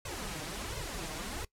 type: noise with flanger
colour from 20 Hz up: pink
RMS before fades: -39 dBFS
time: 0.05-1.45 s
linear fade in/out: 5 ms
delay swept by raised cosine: 1.9 to 6.5 ms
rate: 1.4 Hz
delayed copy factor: +1
effects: noise-tail reverb RT60 0.1 s tail -21 dB re dry + low-pass 11000 Hz 12 dB/octave